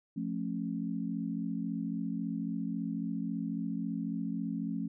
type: chord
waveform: sine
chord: F augmented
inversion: none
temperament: just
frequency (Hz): 174.61 / 218.3 / 272.8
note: F3 / A3 / C#4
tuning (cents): 0 / -13 / -28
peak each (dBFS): -37 / -36 / -37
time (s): 0.16-4.88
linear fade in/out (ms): 10
effects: none